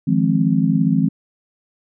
sine chord, F minor seventh, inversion third, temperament just, 157.15 / 174.61 / 209.5 / 261.9 Hz, Eb3 / F3 / Ab3 / C4, +18 / 0 / +15 / +2 cents, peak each -19 dBFS, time 0.07-1.09 s, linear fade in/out 10 ms, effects none

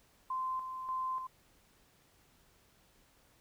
sine tone with tremolo, 1037 Hz, C6, 16 cents flat, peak -33 dBFS, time 0.3-1.27 s, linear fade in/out 5 ms, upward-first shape square, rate 1.7 Hz, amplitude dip 50%, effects pink hiss -67 dBFS RMS until 3.4 s

